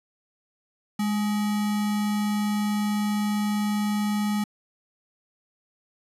sine tone with sample-and-hold, 207.7 Hz, G#3, in tune, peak -22 dBFS, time 0.99-4.44 s, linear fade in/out 5 ms, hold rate 1050 Hz, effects resampled to 32000 Hz

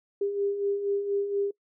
sine beating tone pair, 398.1 / 402.3 Hz, G4 / G4, +27 / +45 cents, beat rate 4.2 Hz, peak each -34 / -26 dBFS, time 0.21-1.51 s, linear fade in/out 5 ms, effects noise-tail reverb RT60 0.1 s tail -22 dB re dry

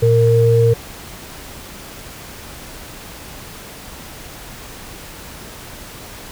sine tone pair together, 115.6 / 462.4 Hz, A#2 / A#4, -14 / -14 cents, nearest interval 2 octaves, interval 2400 cents, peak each -12 dBFS, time 0.02-0.74 s, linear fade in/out 10 ms, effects pink hiss -35 dBFS RMS until 6.31 s

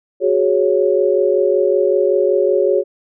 sine chord, F# suspended second, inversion none, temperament equal, 370 / 415.3 / 554.4 Hz, F#4 / G#4 / C#5, 0 / 0 / 0 cents, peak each -16 dBFS, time 0.2-2.84 s, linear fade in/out 50 ms, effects none

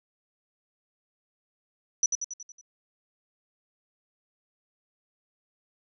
sine tone with echo, 5920 Hz, F#8, in tune, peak -19 dBFS, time 2.03-2.06 s, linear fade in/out 2 ms, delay 92 ms, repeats 6, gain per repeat -5 dB, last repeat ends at 2.612 s, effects none

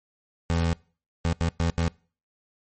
25% pulse tone bursts at uneven times, 83.7 Hz, E2, 27 cents sharp, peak -18 dBFS, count 5, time 0.5-0.73 / 1.25-1.33 / 1.41-1.49 / 1.6-1.7 / 1.78-1.88 s, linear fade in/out 0 ms, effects noise-tail reverb RT60 0.4 s tail -24 dB re dry + MP3 32 kbps

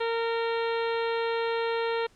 harmonic tone, 460 Hz, A#4, 23 cents flat, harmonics 1 / 2 / 3 / 4 / 5 / 6 / 7 / 8 / 9, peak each -27 / -33 / -37 / -39 / -41 / -43 / -44 / -45 / -46 dBFS, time 0-2.07 s, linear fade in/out 10 ms, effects pink hiss -61 dBFS RMS until 2.15 s + low-pass 8000 Hz 12 dB/octave

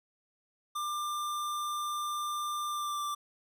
square tone with pitch glide, 1192 to 1175.6 Hz, D6 to D6, +25 to +1 cents, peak -33 dBFS, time 0.75-3.15 s, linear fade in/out 10 ms, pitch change -24 cents, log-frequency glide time 2.68-3.02 s, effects none

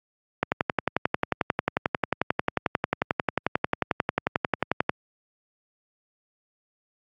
click train, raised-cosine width 0.5 ms, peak -6 dBFS, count 51, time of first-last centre 0.43-4.894 s, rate 11.2 Hz, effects high-pass 100 Hz 12 dB/octave + AAC 48 kbps

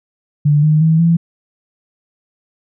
sine tone with pitch steps, 147.3 / 153.73 / 160.45 / 167.45 Hz, D3 / D#3 / E3 / E3, +6 / -21 / -46 / +27 cents, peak -8 dBFS, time 0.45-1.17 s, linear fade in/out 10 ms, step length 180 ms, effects none

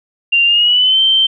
sine tone with pitch glide, 2780 to 3120 Hz, F7 to G7, -9 to -9 cents, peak -8 dBFS, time 0.32-1.27 s, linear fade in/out 10 ms, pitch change +200 cents, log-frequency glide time 0.45-1.01 s, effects none

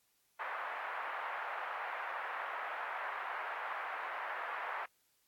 pink band-pass noise, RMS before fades -41 dBFS, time 0.39-4.86 s, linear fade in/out 10 ms, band 770 to 1900 Hz, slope 24 dB/octave, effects white hiss -75 dBFS RMS until 5.27 s + AAC 64 kbps

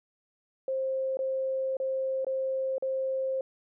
sine tone with dropouts, 529 Hz, C5, 19 cents sharp, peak -27 dBFS, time 0.68-3.41 s, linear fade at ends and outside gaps 2 ms, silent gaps 1.171-1.19 / 1.769-1.8 / 2.247-2.267 / 2.782-2.824 s, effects none

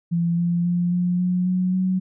sine tone with pitch steps, 170 / 172.57 / 175.18 / 177.83 / 180.53 / 183.26 / 186.03 Hz, F3 / F3 / F3 / F3 / F#3 / F#3 / F#3, -46 / -20 / +6 / +32 / -42 / -16 / +10 cents, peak -18 dBFS, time 0.11-2 s, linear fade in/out 20 ms, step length 270 ms, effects none

